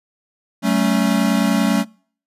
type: chord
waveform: square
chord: F# minor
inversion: none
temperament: equal with one note detuned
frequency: 189.87 / 220 / 277.2 Hz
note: F#3 / A3 / C#4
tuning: +45 / 0 / 0 cents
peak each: -20 / -19 / -21 dBFS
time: 0.62-1.85 s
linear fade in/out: 50 ms
effects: noise-tail reverb RT60 0.5 s tail -26 dB re dry + resampled to 32000 Hz